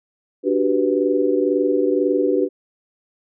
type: chord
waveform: sine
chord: G major seventh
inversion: second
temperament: equal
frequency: 293.7 / 370 / 392 / 493.9 Hz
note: D4 / F#4 / G4 / B4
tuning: 0 / 0 / 0 / 0 cents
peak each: -21 dBFS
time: 0.43-2.49 s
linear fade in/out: 50 ms
effects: none